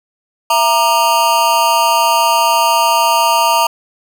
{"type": "tone with amplitude modulation", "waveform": "square", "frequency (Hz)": 933, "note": "A#5", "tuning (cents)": 1, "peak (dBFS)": -6, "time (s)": [0.5, 3.67], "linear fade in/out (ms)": 5, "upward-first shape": "sine", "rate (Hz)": 266, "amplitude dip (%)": 100, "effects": []}